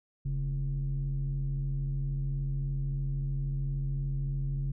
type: tone pair together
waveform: sine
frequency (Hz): 41.49 / 137.8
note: E1 / C#3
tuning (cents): +12 / -10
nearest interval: octave + major sixth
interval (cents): 2078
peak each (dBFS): -31 / -29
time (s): 0.25-4.72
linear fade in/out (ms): 10
effects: tanh soft clip ceiling -25 dBFS